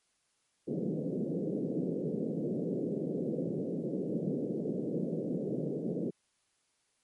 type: band-pass noise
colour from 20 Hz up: pink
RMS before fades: -34 dBFS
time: 0.67-6.11 s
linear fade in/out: 20 ms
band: 150 to 520 Hz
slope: 48 dB/octave
effects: white hiss -75 dBFS RMS until 7.03 s + MP3 48 kbps